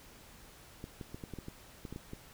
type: clicks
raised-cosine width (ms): 3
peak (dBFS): -29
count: 11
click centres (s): 0.841 / 1.012 / 1.145 / 1.238 / 1.337 / 1.387 / 1.484 / 1.852 / 1.926 / 1.961 / 2.134
effects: pink hiss -56 dBFS RMS until 2.33 s